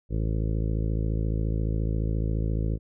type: harmonic tone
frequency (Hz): 54.4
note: A1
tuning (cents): -19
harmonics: 1 / 2 / 3 / 4 / 5 / 6 / 7 / 8 / 9 / 10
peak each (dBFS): -26 / -29 / -33 / -39 / -40 / -39 / -44 / -42 / -44 / -48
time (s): 0.09-2.79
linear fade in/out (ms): 50
effects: none